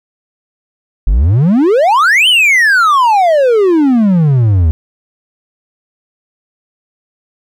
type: exponential two-way sweep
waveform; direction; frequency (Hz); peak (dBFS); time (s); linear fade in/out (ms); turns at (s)
triangle; up then down; 42.27 to 3133 to 75.7; -4; 1.07-4.71; 0; 2.28
effects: none